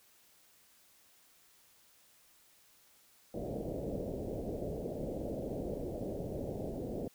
white low-pass noise, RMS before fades -39 dBFS, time 3.34-7.08 s, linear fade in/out 2 ms, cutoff 620 Hz, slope 48 dB/octave, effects white hiss -65 dBFS RMS until 7.14 s

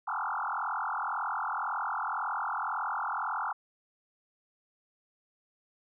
sine tone with frequency modulation, 1108.7 Hz, C#6, in tune, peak -30 dBFS, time 0.07-3.53 s, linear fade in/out 10 ms, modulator 41.9 Hz, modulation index 7.7, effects none

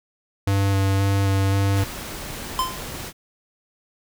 square tone with vibrato, 98 Hz, G2, in tune, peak -18 dBFS, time 0.47-1.84 s, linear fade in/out 5 ms, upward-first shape square, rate 1.9 Hz, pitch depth 11 cents each way
pink noise, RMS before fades -33 dBFS, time 1.73-3.13 s, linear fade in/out 50 ms
square tone with exponential decay, 1033 Hz, C6, 22 cents flat, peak -17 dBFS, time 2.59-2.86 s, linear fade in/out 1 ms, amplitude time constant 57 ms
effects none

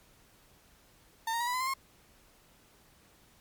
35% pulse tone with pitch steps, 904 / 930.5 / 957.8 / 985.8 / 1014.7 / 1044.4 / 1075 Hz, A5 / A#5 / A#5 / B5 / B5 / C6 / C6, +47 / -3 / +47 / -3 / +47 / -3 / +47 cents, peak -28 dBFS, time 1.27-1.739 s, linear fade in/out 5 ms, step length 67 ms, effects pink hiss -62 dBFS RMS until 3.4 s + MP3 96 kbps

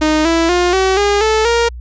sawtooth tone with pitch steps, 308.8 / 331 / 354.7 / 380.2 / 407.5 / 436.7 / 468.1 Hz, D#4 / E4 / F4 / F#4 / G#4 / A4 / A#4, -13 / +7 / +27 / +47 / -33 / -13 / +7 cents, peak -7 dBFS, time 0.01-1.69 s, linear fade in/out 10 ms, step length 240 ms, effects added 60 Hz sine -26 dBFS peak until 1.8 s + resampled to 16000 Hz

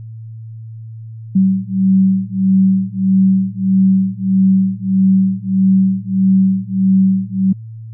sine beating tone pair, 190 / 191.6 Hz, F#3 / G3, +46 / -39 cents, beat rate 1.6 Hz, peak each -13 dBFS, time 1.35-7.53 s, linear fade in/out 10 ms, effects added 112 Hz sine -28 dBFS peak until 7.93 s

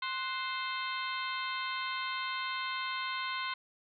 harmonic tone with a mistuned harmonic, 523.3 Hz, C5, in tune, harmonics 2 / 3 / 4 / 5 / 6 / 7 / 8, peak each -37 / -41 / -40 / -45 / -44 / -45 / -45 dBFS, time 0.02-3.54 s, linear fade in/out 5 ms, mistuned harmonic 3, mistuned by -93 cents, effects none

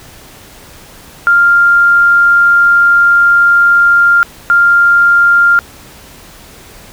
sine tone bursts at uneven times, 1396.9 Hz, F6, in tune, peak -4 dBFS, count 2, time 1.27-4.23 / 4.5-5.59 s, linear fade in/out 0 ms, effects pink hiss -36 dBFS RMS until 6.92 s

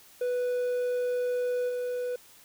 triangle tone with level steps, 493.9 Hz, B4, in tune, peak -24 / -27 dBFS, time 0.21-2.16 s, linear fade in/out 5 ms, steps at 1.68 s, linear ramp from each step 20 ms, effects white hiss -55 dBFS RMS until 2.44 s

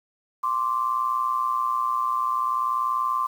sine tone pair together, 1046.5 / 1167 Hz, C6 / D6, 0 / -11 cents, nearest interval major second, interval 189 cents, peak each -24 / -25 dBFS, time 0.43-3.27 s, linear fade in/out 10 ms, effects 8-bit

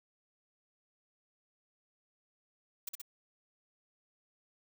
blue noise with echo, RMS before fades -39 dBFS, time 2.87-2.89 s, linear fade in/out 5 ms, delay 63 ms, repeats 2, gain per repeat -2 dB, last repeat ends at 3.016 s, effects none

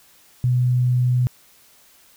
sine tone, 124.6 Hz, B2, 16 cents sharp, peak -15 dBFS, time 0.44-1.27 s, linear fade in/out 0 ms, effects white hiss -53 dBFS RMS until 2.16 s

